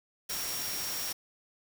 sine tone in noise, 5588 Hz, F8, in tune, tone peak -38 dBFS, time 0.29-1.13 s, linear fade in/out 10 ms, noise white, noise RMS -36 dBFS, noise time 0.29-1.13 s, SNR -5 dB, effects none

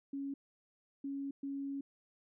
sine tone bursts at uneven times, 277.2 Hz, C#4, in tune, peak -37 dBFS, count 3, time 0.13-0.34 / 1.04-1.31 / 1.43-1.81 s, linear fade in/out 5 ms, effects none

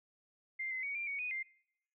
sine tone with pitch steps, 2097 / 2050 / 2244 / 2375 / 2237 / 2482 / 2097 Hz, C7 / C7 / C#7 / D7 / C#7 / D#7 / C7, +3 / -36 / +21 / +19 / +15 / -5 / +3 cents, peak -36 dBFS, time 0.59-1.43 s, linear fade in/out 10 ms, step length 120 ms, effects noise-tail reverb RT60 0.8 s tail -25 dB re dry

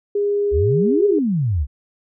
sine tone, 407.9 Hz, G#4, 31 cents flat, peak -16 dBFS, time 0.15-1.19 s, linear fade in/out 5 ms
sine exponential two-way sweep, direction up then down, 63.1 to 431 to 63.1 Hz, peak -16 dBFS, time 0.51-1.67 s, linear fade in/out 50 ms, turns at 1.06 s
effects none

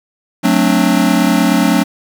square chord, D dominant seventh, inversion first, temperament just, 183.54 / 220.2 / 264.3 / 293.7 Hz, F#3 / A3 / C4 / D4, -14 / +2 / +18 / 0 cents, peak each -16 dBFS, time 0.43-1.84 s, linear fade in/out 20 ms, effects 7-bit

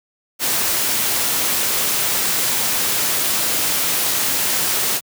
white noise, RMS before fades -19 dBFS, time 0.39-5.01 s, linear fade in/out 50 ms, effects high-pass 100 Hz 12 dB/octave

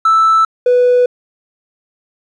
triangle tone pair in turn, 1318.5 / 493.9 Hz, E6 / B4, 0 / 0 cents, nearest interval octave + perfect fourth, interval 1700 cents, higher first, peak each -4 dBFS, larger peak neither, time 0.05-0.45 / 0.66-1.06 s, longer neither, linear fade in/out 5 ms, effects tanh soft clip ceiling -3 dBFS + resampled to 22050 Hz

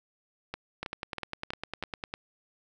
two click trains, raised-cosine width 0.3 ms, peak -19 / -18 dBFS, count 5 / 14, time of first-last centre 0.54-1.826 / 0.83-2.139 s, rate 3.11 / 9.93 Hz, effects none

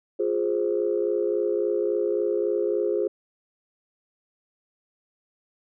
sine chord, F minor, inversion none, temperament equal with one note detuned, 351.7 / 415.3 / 523.3 Hz, F4 / Ab4 / C5, +12 / 0 / 0 cents, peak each -26 / -24 / -28 dBFS, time 0.19-3.08 s, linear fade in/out 10 ms, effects tanh soft clip ceiling -12 dBFS

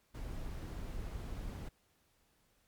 brown noise, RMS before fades -42 dBFS, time 0.14-1.69 s, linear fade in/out 10 ms, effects pink hiss -73 dBFS RMS until 2.67 s + MP3 96 kbps

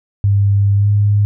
sine tone with pitch glide, 100.3 to 102.82 Hz, G2 to G#2, +40 to -17 cents, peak -9 dBFS, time 0.24-1.25 s, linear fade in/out 0 ms, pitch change +43 cents, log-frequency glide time 0.76-0.88 s, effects none

